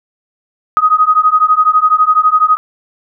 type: beating tone pair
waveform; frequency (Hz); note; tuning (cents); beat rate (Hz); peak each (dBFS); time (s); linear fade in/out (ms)
sine; 1248 / 1260; D#6 / D#6; +5 / +21; 12; -10; 0.77-2.57; 0
effects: none